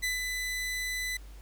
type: tone with ADSR envelope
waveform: sawtooth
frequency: 2000 Hz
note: B6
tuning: 21 cents sharp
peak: -24 dBFS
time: 0.02-1.17 s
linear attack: 20 ms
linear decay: 150 ms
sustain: -4 dB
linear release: 4 ms
effects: added 50 Hz sine -44 dBFS peak until 1.41 s + pink hiss -58 dBFS RMS until 1.41 s